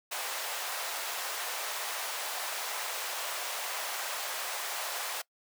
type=high-pass noise; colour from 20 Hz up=pink; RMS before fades=-36 dBFS; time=0.11-5.22 s; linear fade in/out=10 ms; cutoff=610 Hz; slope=24 dB/octave; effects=noise-tail reverb RT60 0.1 s tail -22 dB re dry